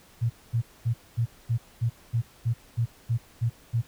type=tone bursts; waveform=sine; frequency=116.54 Hz; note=A#2; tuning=in tune; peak=-21 dBFS; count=12; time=0.21-3.82 s; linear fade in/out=20 ms; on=90 ms; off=230 ms; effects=pink hiss -55 dBFS RMS until 3.87 s